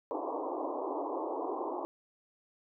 pink band-pass noise, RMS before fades -36 dBFS, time 0.11-1.85 s, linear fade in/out 0 ms, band 280 to 1100 Hz, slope 96 dB/octave, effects none

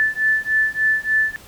sine beating tone pair, 1751 / 1754.4 Hz, A6 / A6, -9 / -6 cents, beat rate 3.4 Hz, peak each -19 / -19 dBFS, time 0-1.36 s, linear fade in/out 0 ms, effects pink hiss -44 dBFS RMS until 1.47 s

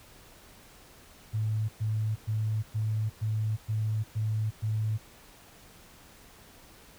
sine tone bursts, 108.6 Hz, A2, 22 cents flat, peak -26 dBFS, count 8, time 1.33-4.98 s, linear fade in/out 20 ms, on 360 ms, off 110 ms, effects pink hiss -54 dBFS RMS until 6.98 s

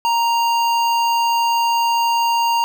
square tone with notch filter, 932.3 Hz, A#5, in tune, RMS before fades -17 dBFS, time 0.05-2.64 s, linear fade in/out 0 ms, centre 10000 Hz, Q 0.94, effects none

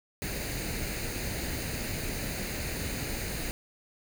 pink noise with comb filter, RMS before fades -34 dBFS, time 0.22-3.51 s, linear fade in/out 0 ms, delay 0.45 ms, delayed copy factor +0.6, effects none

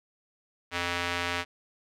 square tone with band-pass filter, 87.31 Hz, F2, in tune, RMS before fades -31 dBFS, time 0.71-1.45 s, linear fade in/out 50 ms, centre 2300 Hz, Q 1, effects none

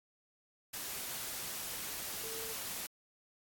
sine tone in noise, 449.1 Hz, A4, 35 cents sharp, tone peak -47 dBFS, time 2.23-2.54 s, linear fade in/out 10 ms, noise white, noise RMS -41 dBFS, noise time 0.73-2.87 s, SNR -9 dB, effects AAC 64 kbps

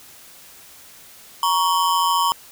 square ring-modulated tone, 1027 Hz, C6, 33 cents flat, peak -14 dBFS, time 1.43-2.32 s, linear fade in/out 0 ms, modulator 86.9 Hz, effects white hiss -45 dBFS RMS until 2.51 s

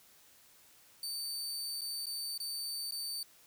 sawtooth tone with dropouts, 4572 Hz, D8, 47 cents flat, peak -34 dBFS, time 1.03-3.23 s, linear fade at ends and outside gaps 2 ms, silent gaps 1.81-1.816 / 2.058-2.067 / 2.378-2.401 / 2.91-2.921 s, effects white hiss -62 dBFS RMS until 3.46 s

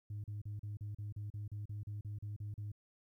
sine tone bursts, 103.83 Hz, G#2, in tune, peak -38 dBFS, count 15, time 0.1-2.718 s, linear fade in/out 5 ms, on 140 ms, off 37 ms, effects tanh soft clip ceiling -38 dBFS + 13-bit

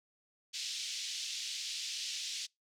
white band-pass noise, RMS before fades -40 dBFS, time 0.53-2.47 s, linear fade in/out 20 ms, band 2800 to 6000 Hz, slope 24 dB/octave, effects noise-tail reverb RT60 0.2 s tail -26 dB re dry

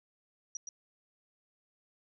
sine tone with echo, 5780 Hz, F#8, 41 cents flat, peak -36 dBFS, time 0.55-0.57 s, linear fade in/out 2 ms, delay 120 ms, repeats 1, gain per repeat -4 dB, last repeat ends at 0.69 s, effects none

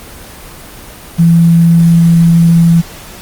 sine tone with quantisation, 167.8 Hz, E3, 31 cents sharp, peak -3 dBFS, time 1.18-2.82 s, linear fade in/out 20 ms, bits 5, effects pink hiss -31 dBFS RMS until 3.21 s + Opus 24 kbps

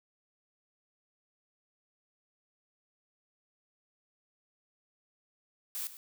blue noise with echo, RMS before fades -37 dBFS, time 5.75-5.87 s, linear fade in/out 0 ms, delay 100 ms, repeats 1, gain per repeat -13 dB, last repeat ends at 5.97 s, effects none

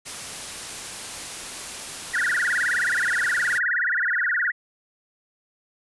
white noise, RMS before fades -34 dBFS, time 0.05-3.59 s, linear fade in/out 20 ms
sine tone with vibrato, 1661.2 Hz, G#6, in tune, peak -20 dBFS, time 2.13-4.52 s, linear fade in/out 20 ms, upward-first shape sine, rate 19 Hz, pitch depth 280 cents each way
effects resampled to 24000 Hz

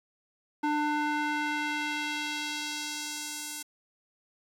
square tone with band-pass filter sweep, 298.5 Hz, D4, 28 cents sharp, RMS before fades -32 dBFS, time 0.63-3.63 s, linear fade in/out 10 ms, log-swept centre 860 to 9500 Hz, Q 1, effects 10-bit

